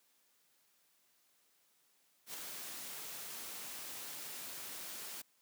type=noise with ADSR envelope; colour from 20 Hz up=white; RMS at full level=-43 dBFS; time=2.26-5.22 s; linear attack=79 ms; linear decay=8 ms; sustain=-3 dB; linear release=8 ms; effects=white hiss -73 dBFS RMS until 5.41 s + high-pass 150 Hz 12 dB/octave